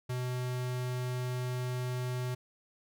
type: tone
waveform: square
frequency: 125.5 Hz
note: B2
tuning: 28 cents sharp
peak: -33 dBFS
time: 0.09-2.35 s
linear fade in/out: 10 ms
effects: none